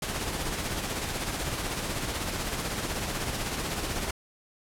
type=noise with tremolo; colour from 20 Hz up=pink; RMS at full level=-30 dBFS; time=0.02-4.11 s; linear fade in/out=5 ms; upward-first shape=sine; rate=16 Hz; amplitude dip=40%; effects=low-pass 12000 Hz 12 dB/octave